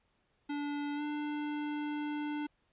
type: tone with pitch glide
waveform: square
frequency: 290 to 296.6 Hz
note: D4 to D4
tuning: -22 to +17 cents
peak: -35 dBFS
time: 0.49-2.47 s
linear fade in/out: 10 ms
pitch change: +39 cents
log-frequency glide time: 0.95-1.02 s
effects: pink hiss -75 dBFS RMS until 2.72 s + resampled to 8000 Hz